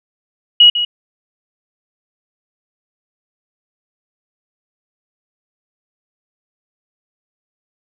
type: tone with echo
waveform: sine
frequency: 2906 Hz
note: F#7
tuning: 32 cents flat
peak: -3 dBFS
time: 0.6-0.7 s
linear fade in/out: 5 ms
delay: 150 ms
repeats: 1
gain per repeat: -11 dB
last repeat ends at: 0.85 s
effects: none